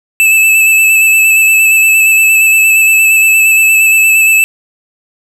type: tone with vibrato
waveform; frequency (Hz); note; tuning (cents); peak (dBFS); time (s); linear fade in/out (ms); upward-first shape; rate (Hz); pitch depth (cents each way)
square; 2624; E7; -9; -5; 0.2-4.44; 0; square; 8.6; 15
effects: none